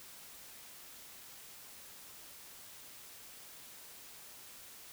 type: silence
effects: white hiss -53 dBFS RMS until 4.92 s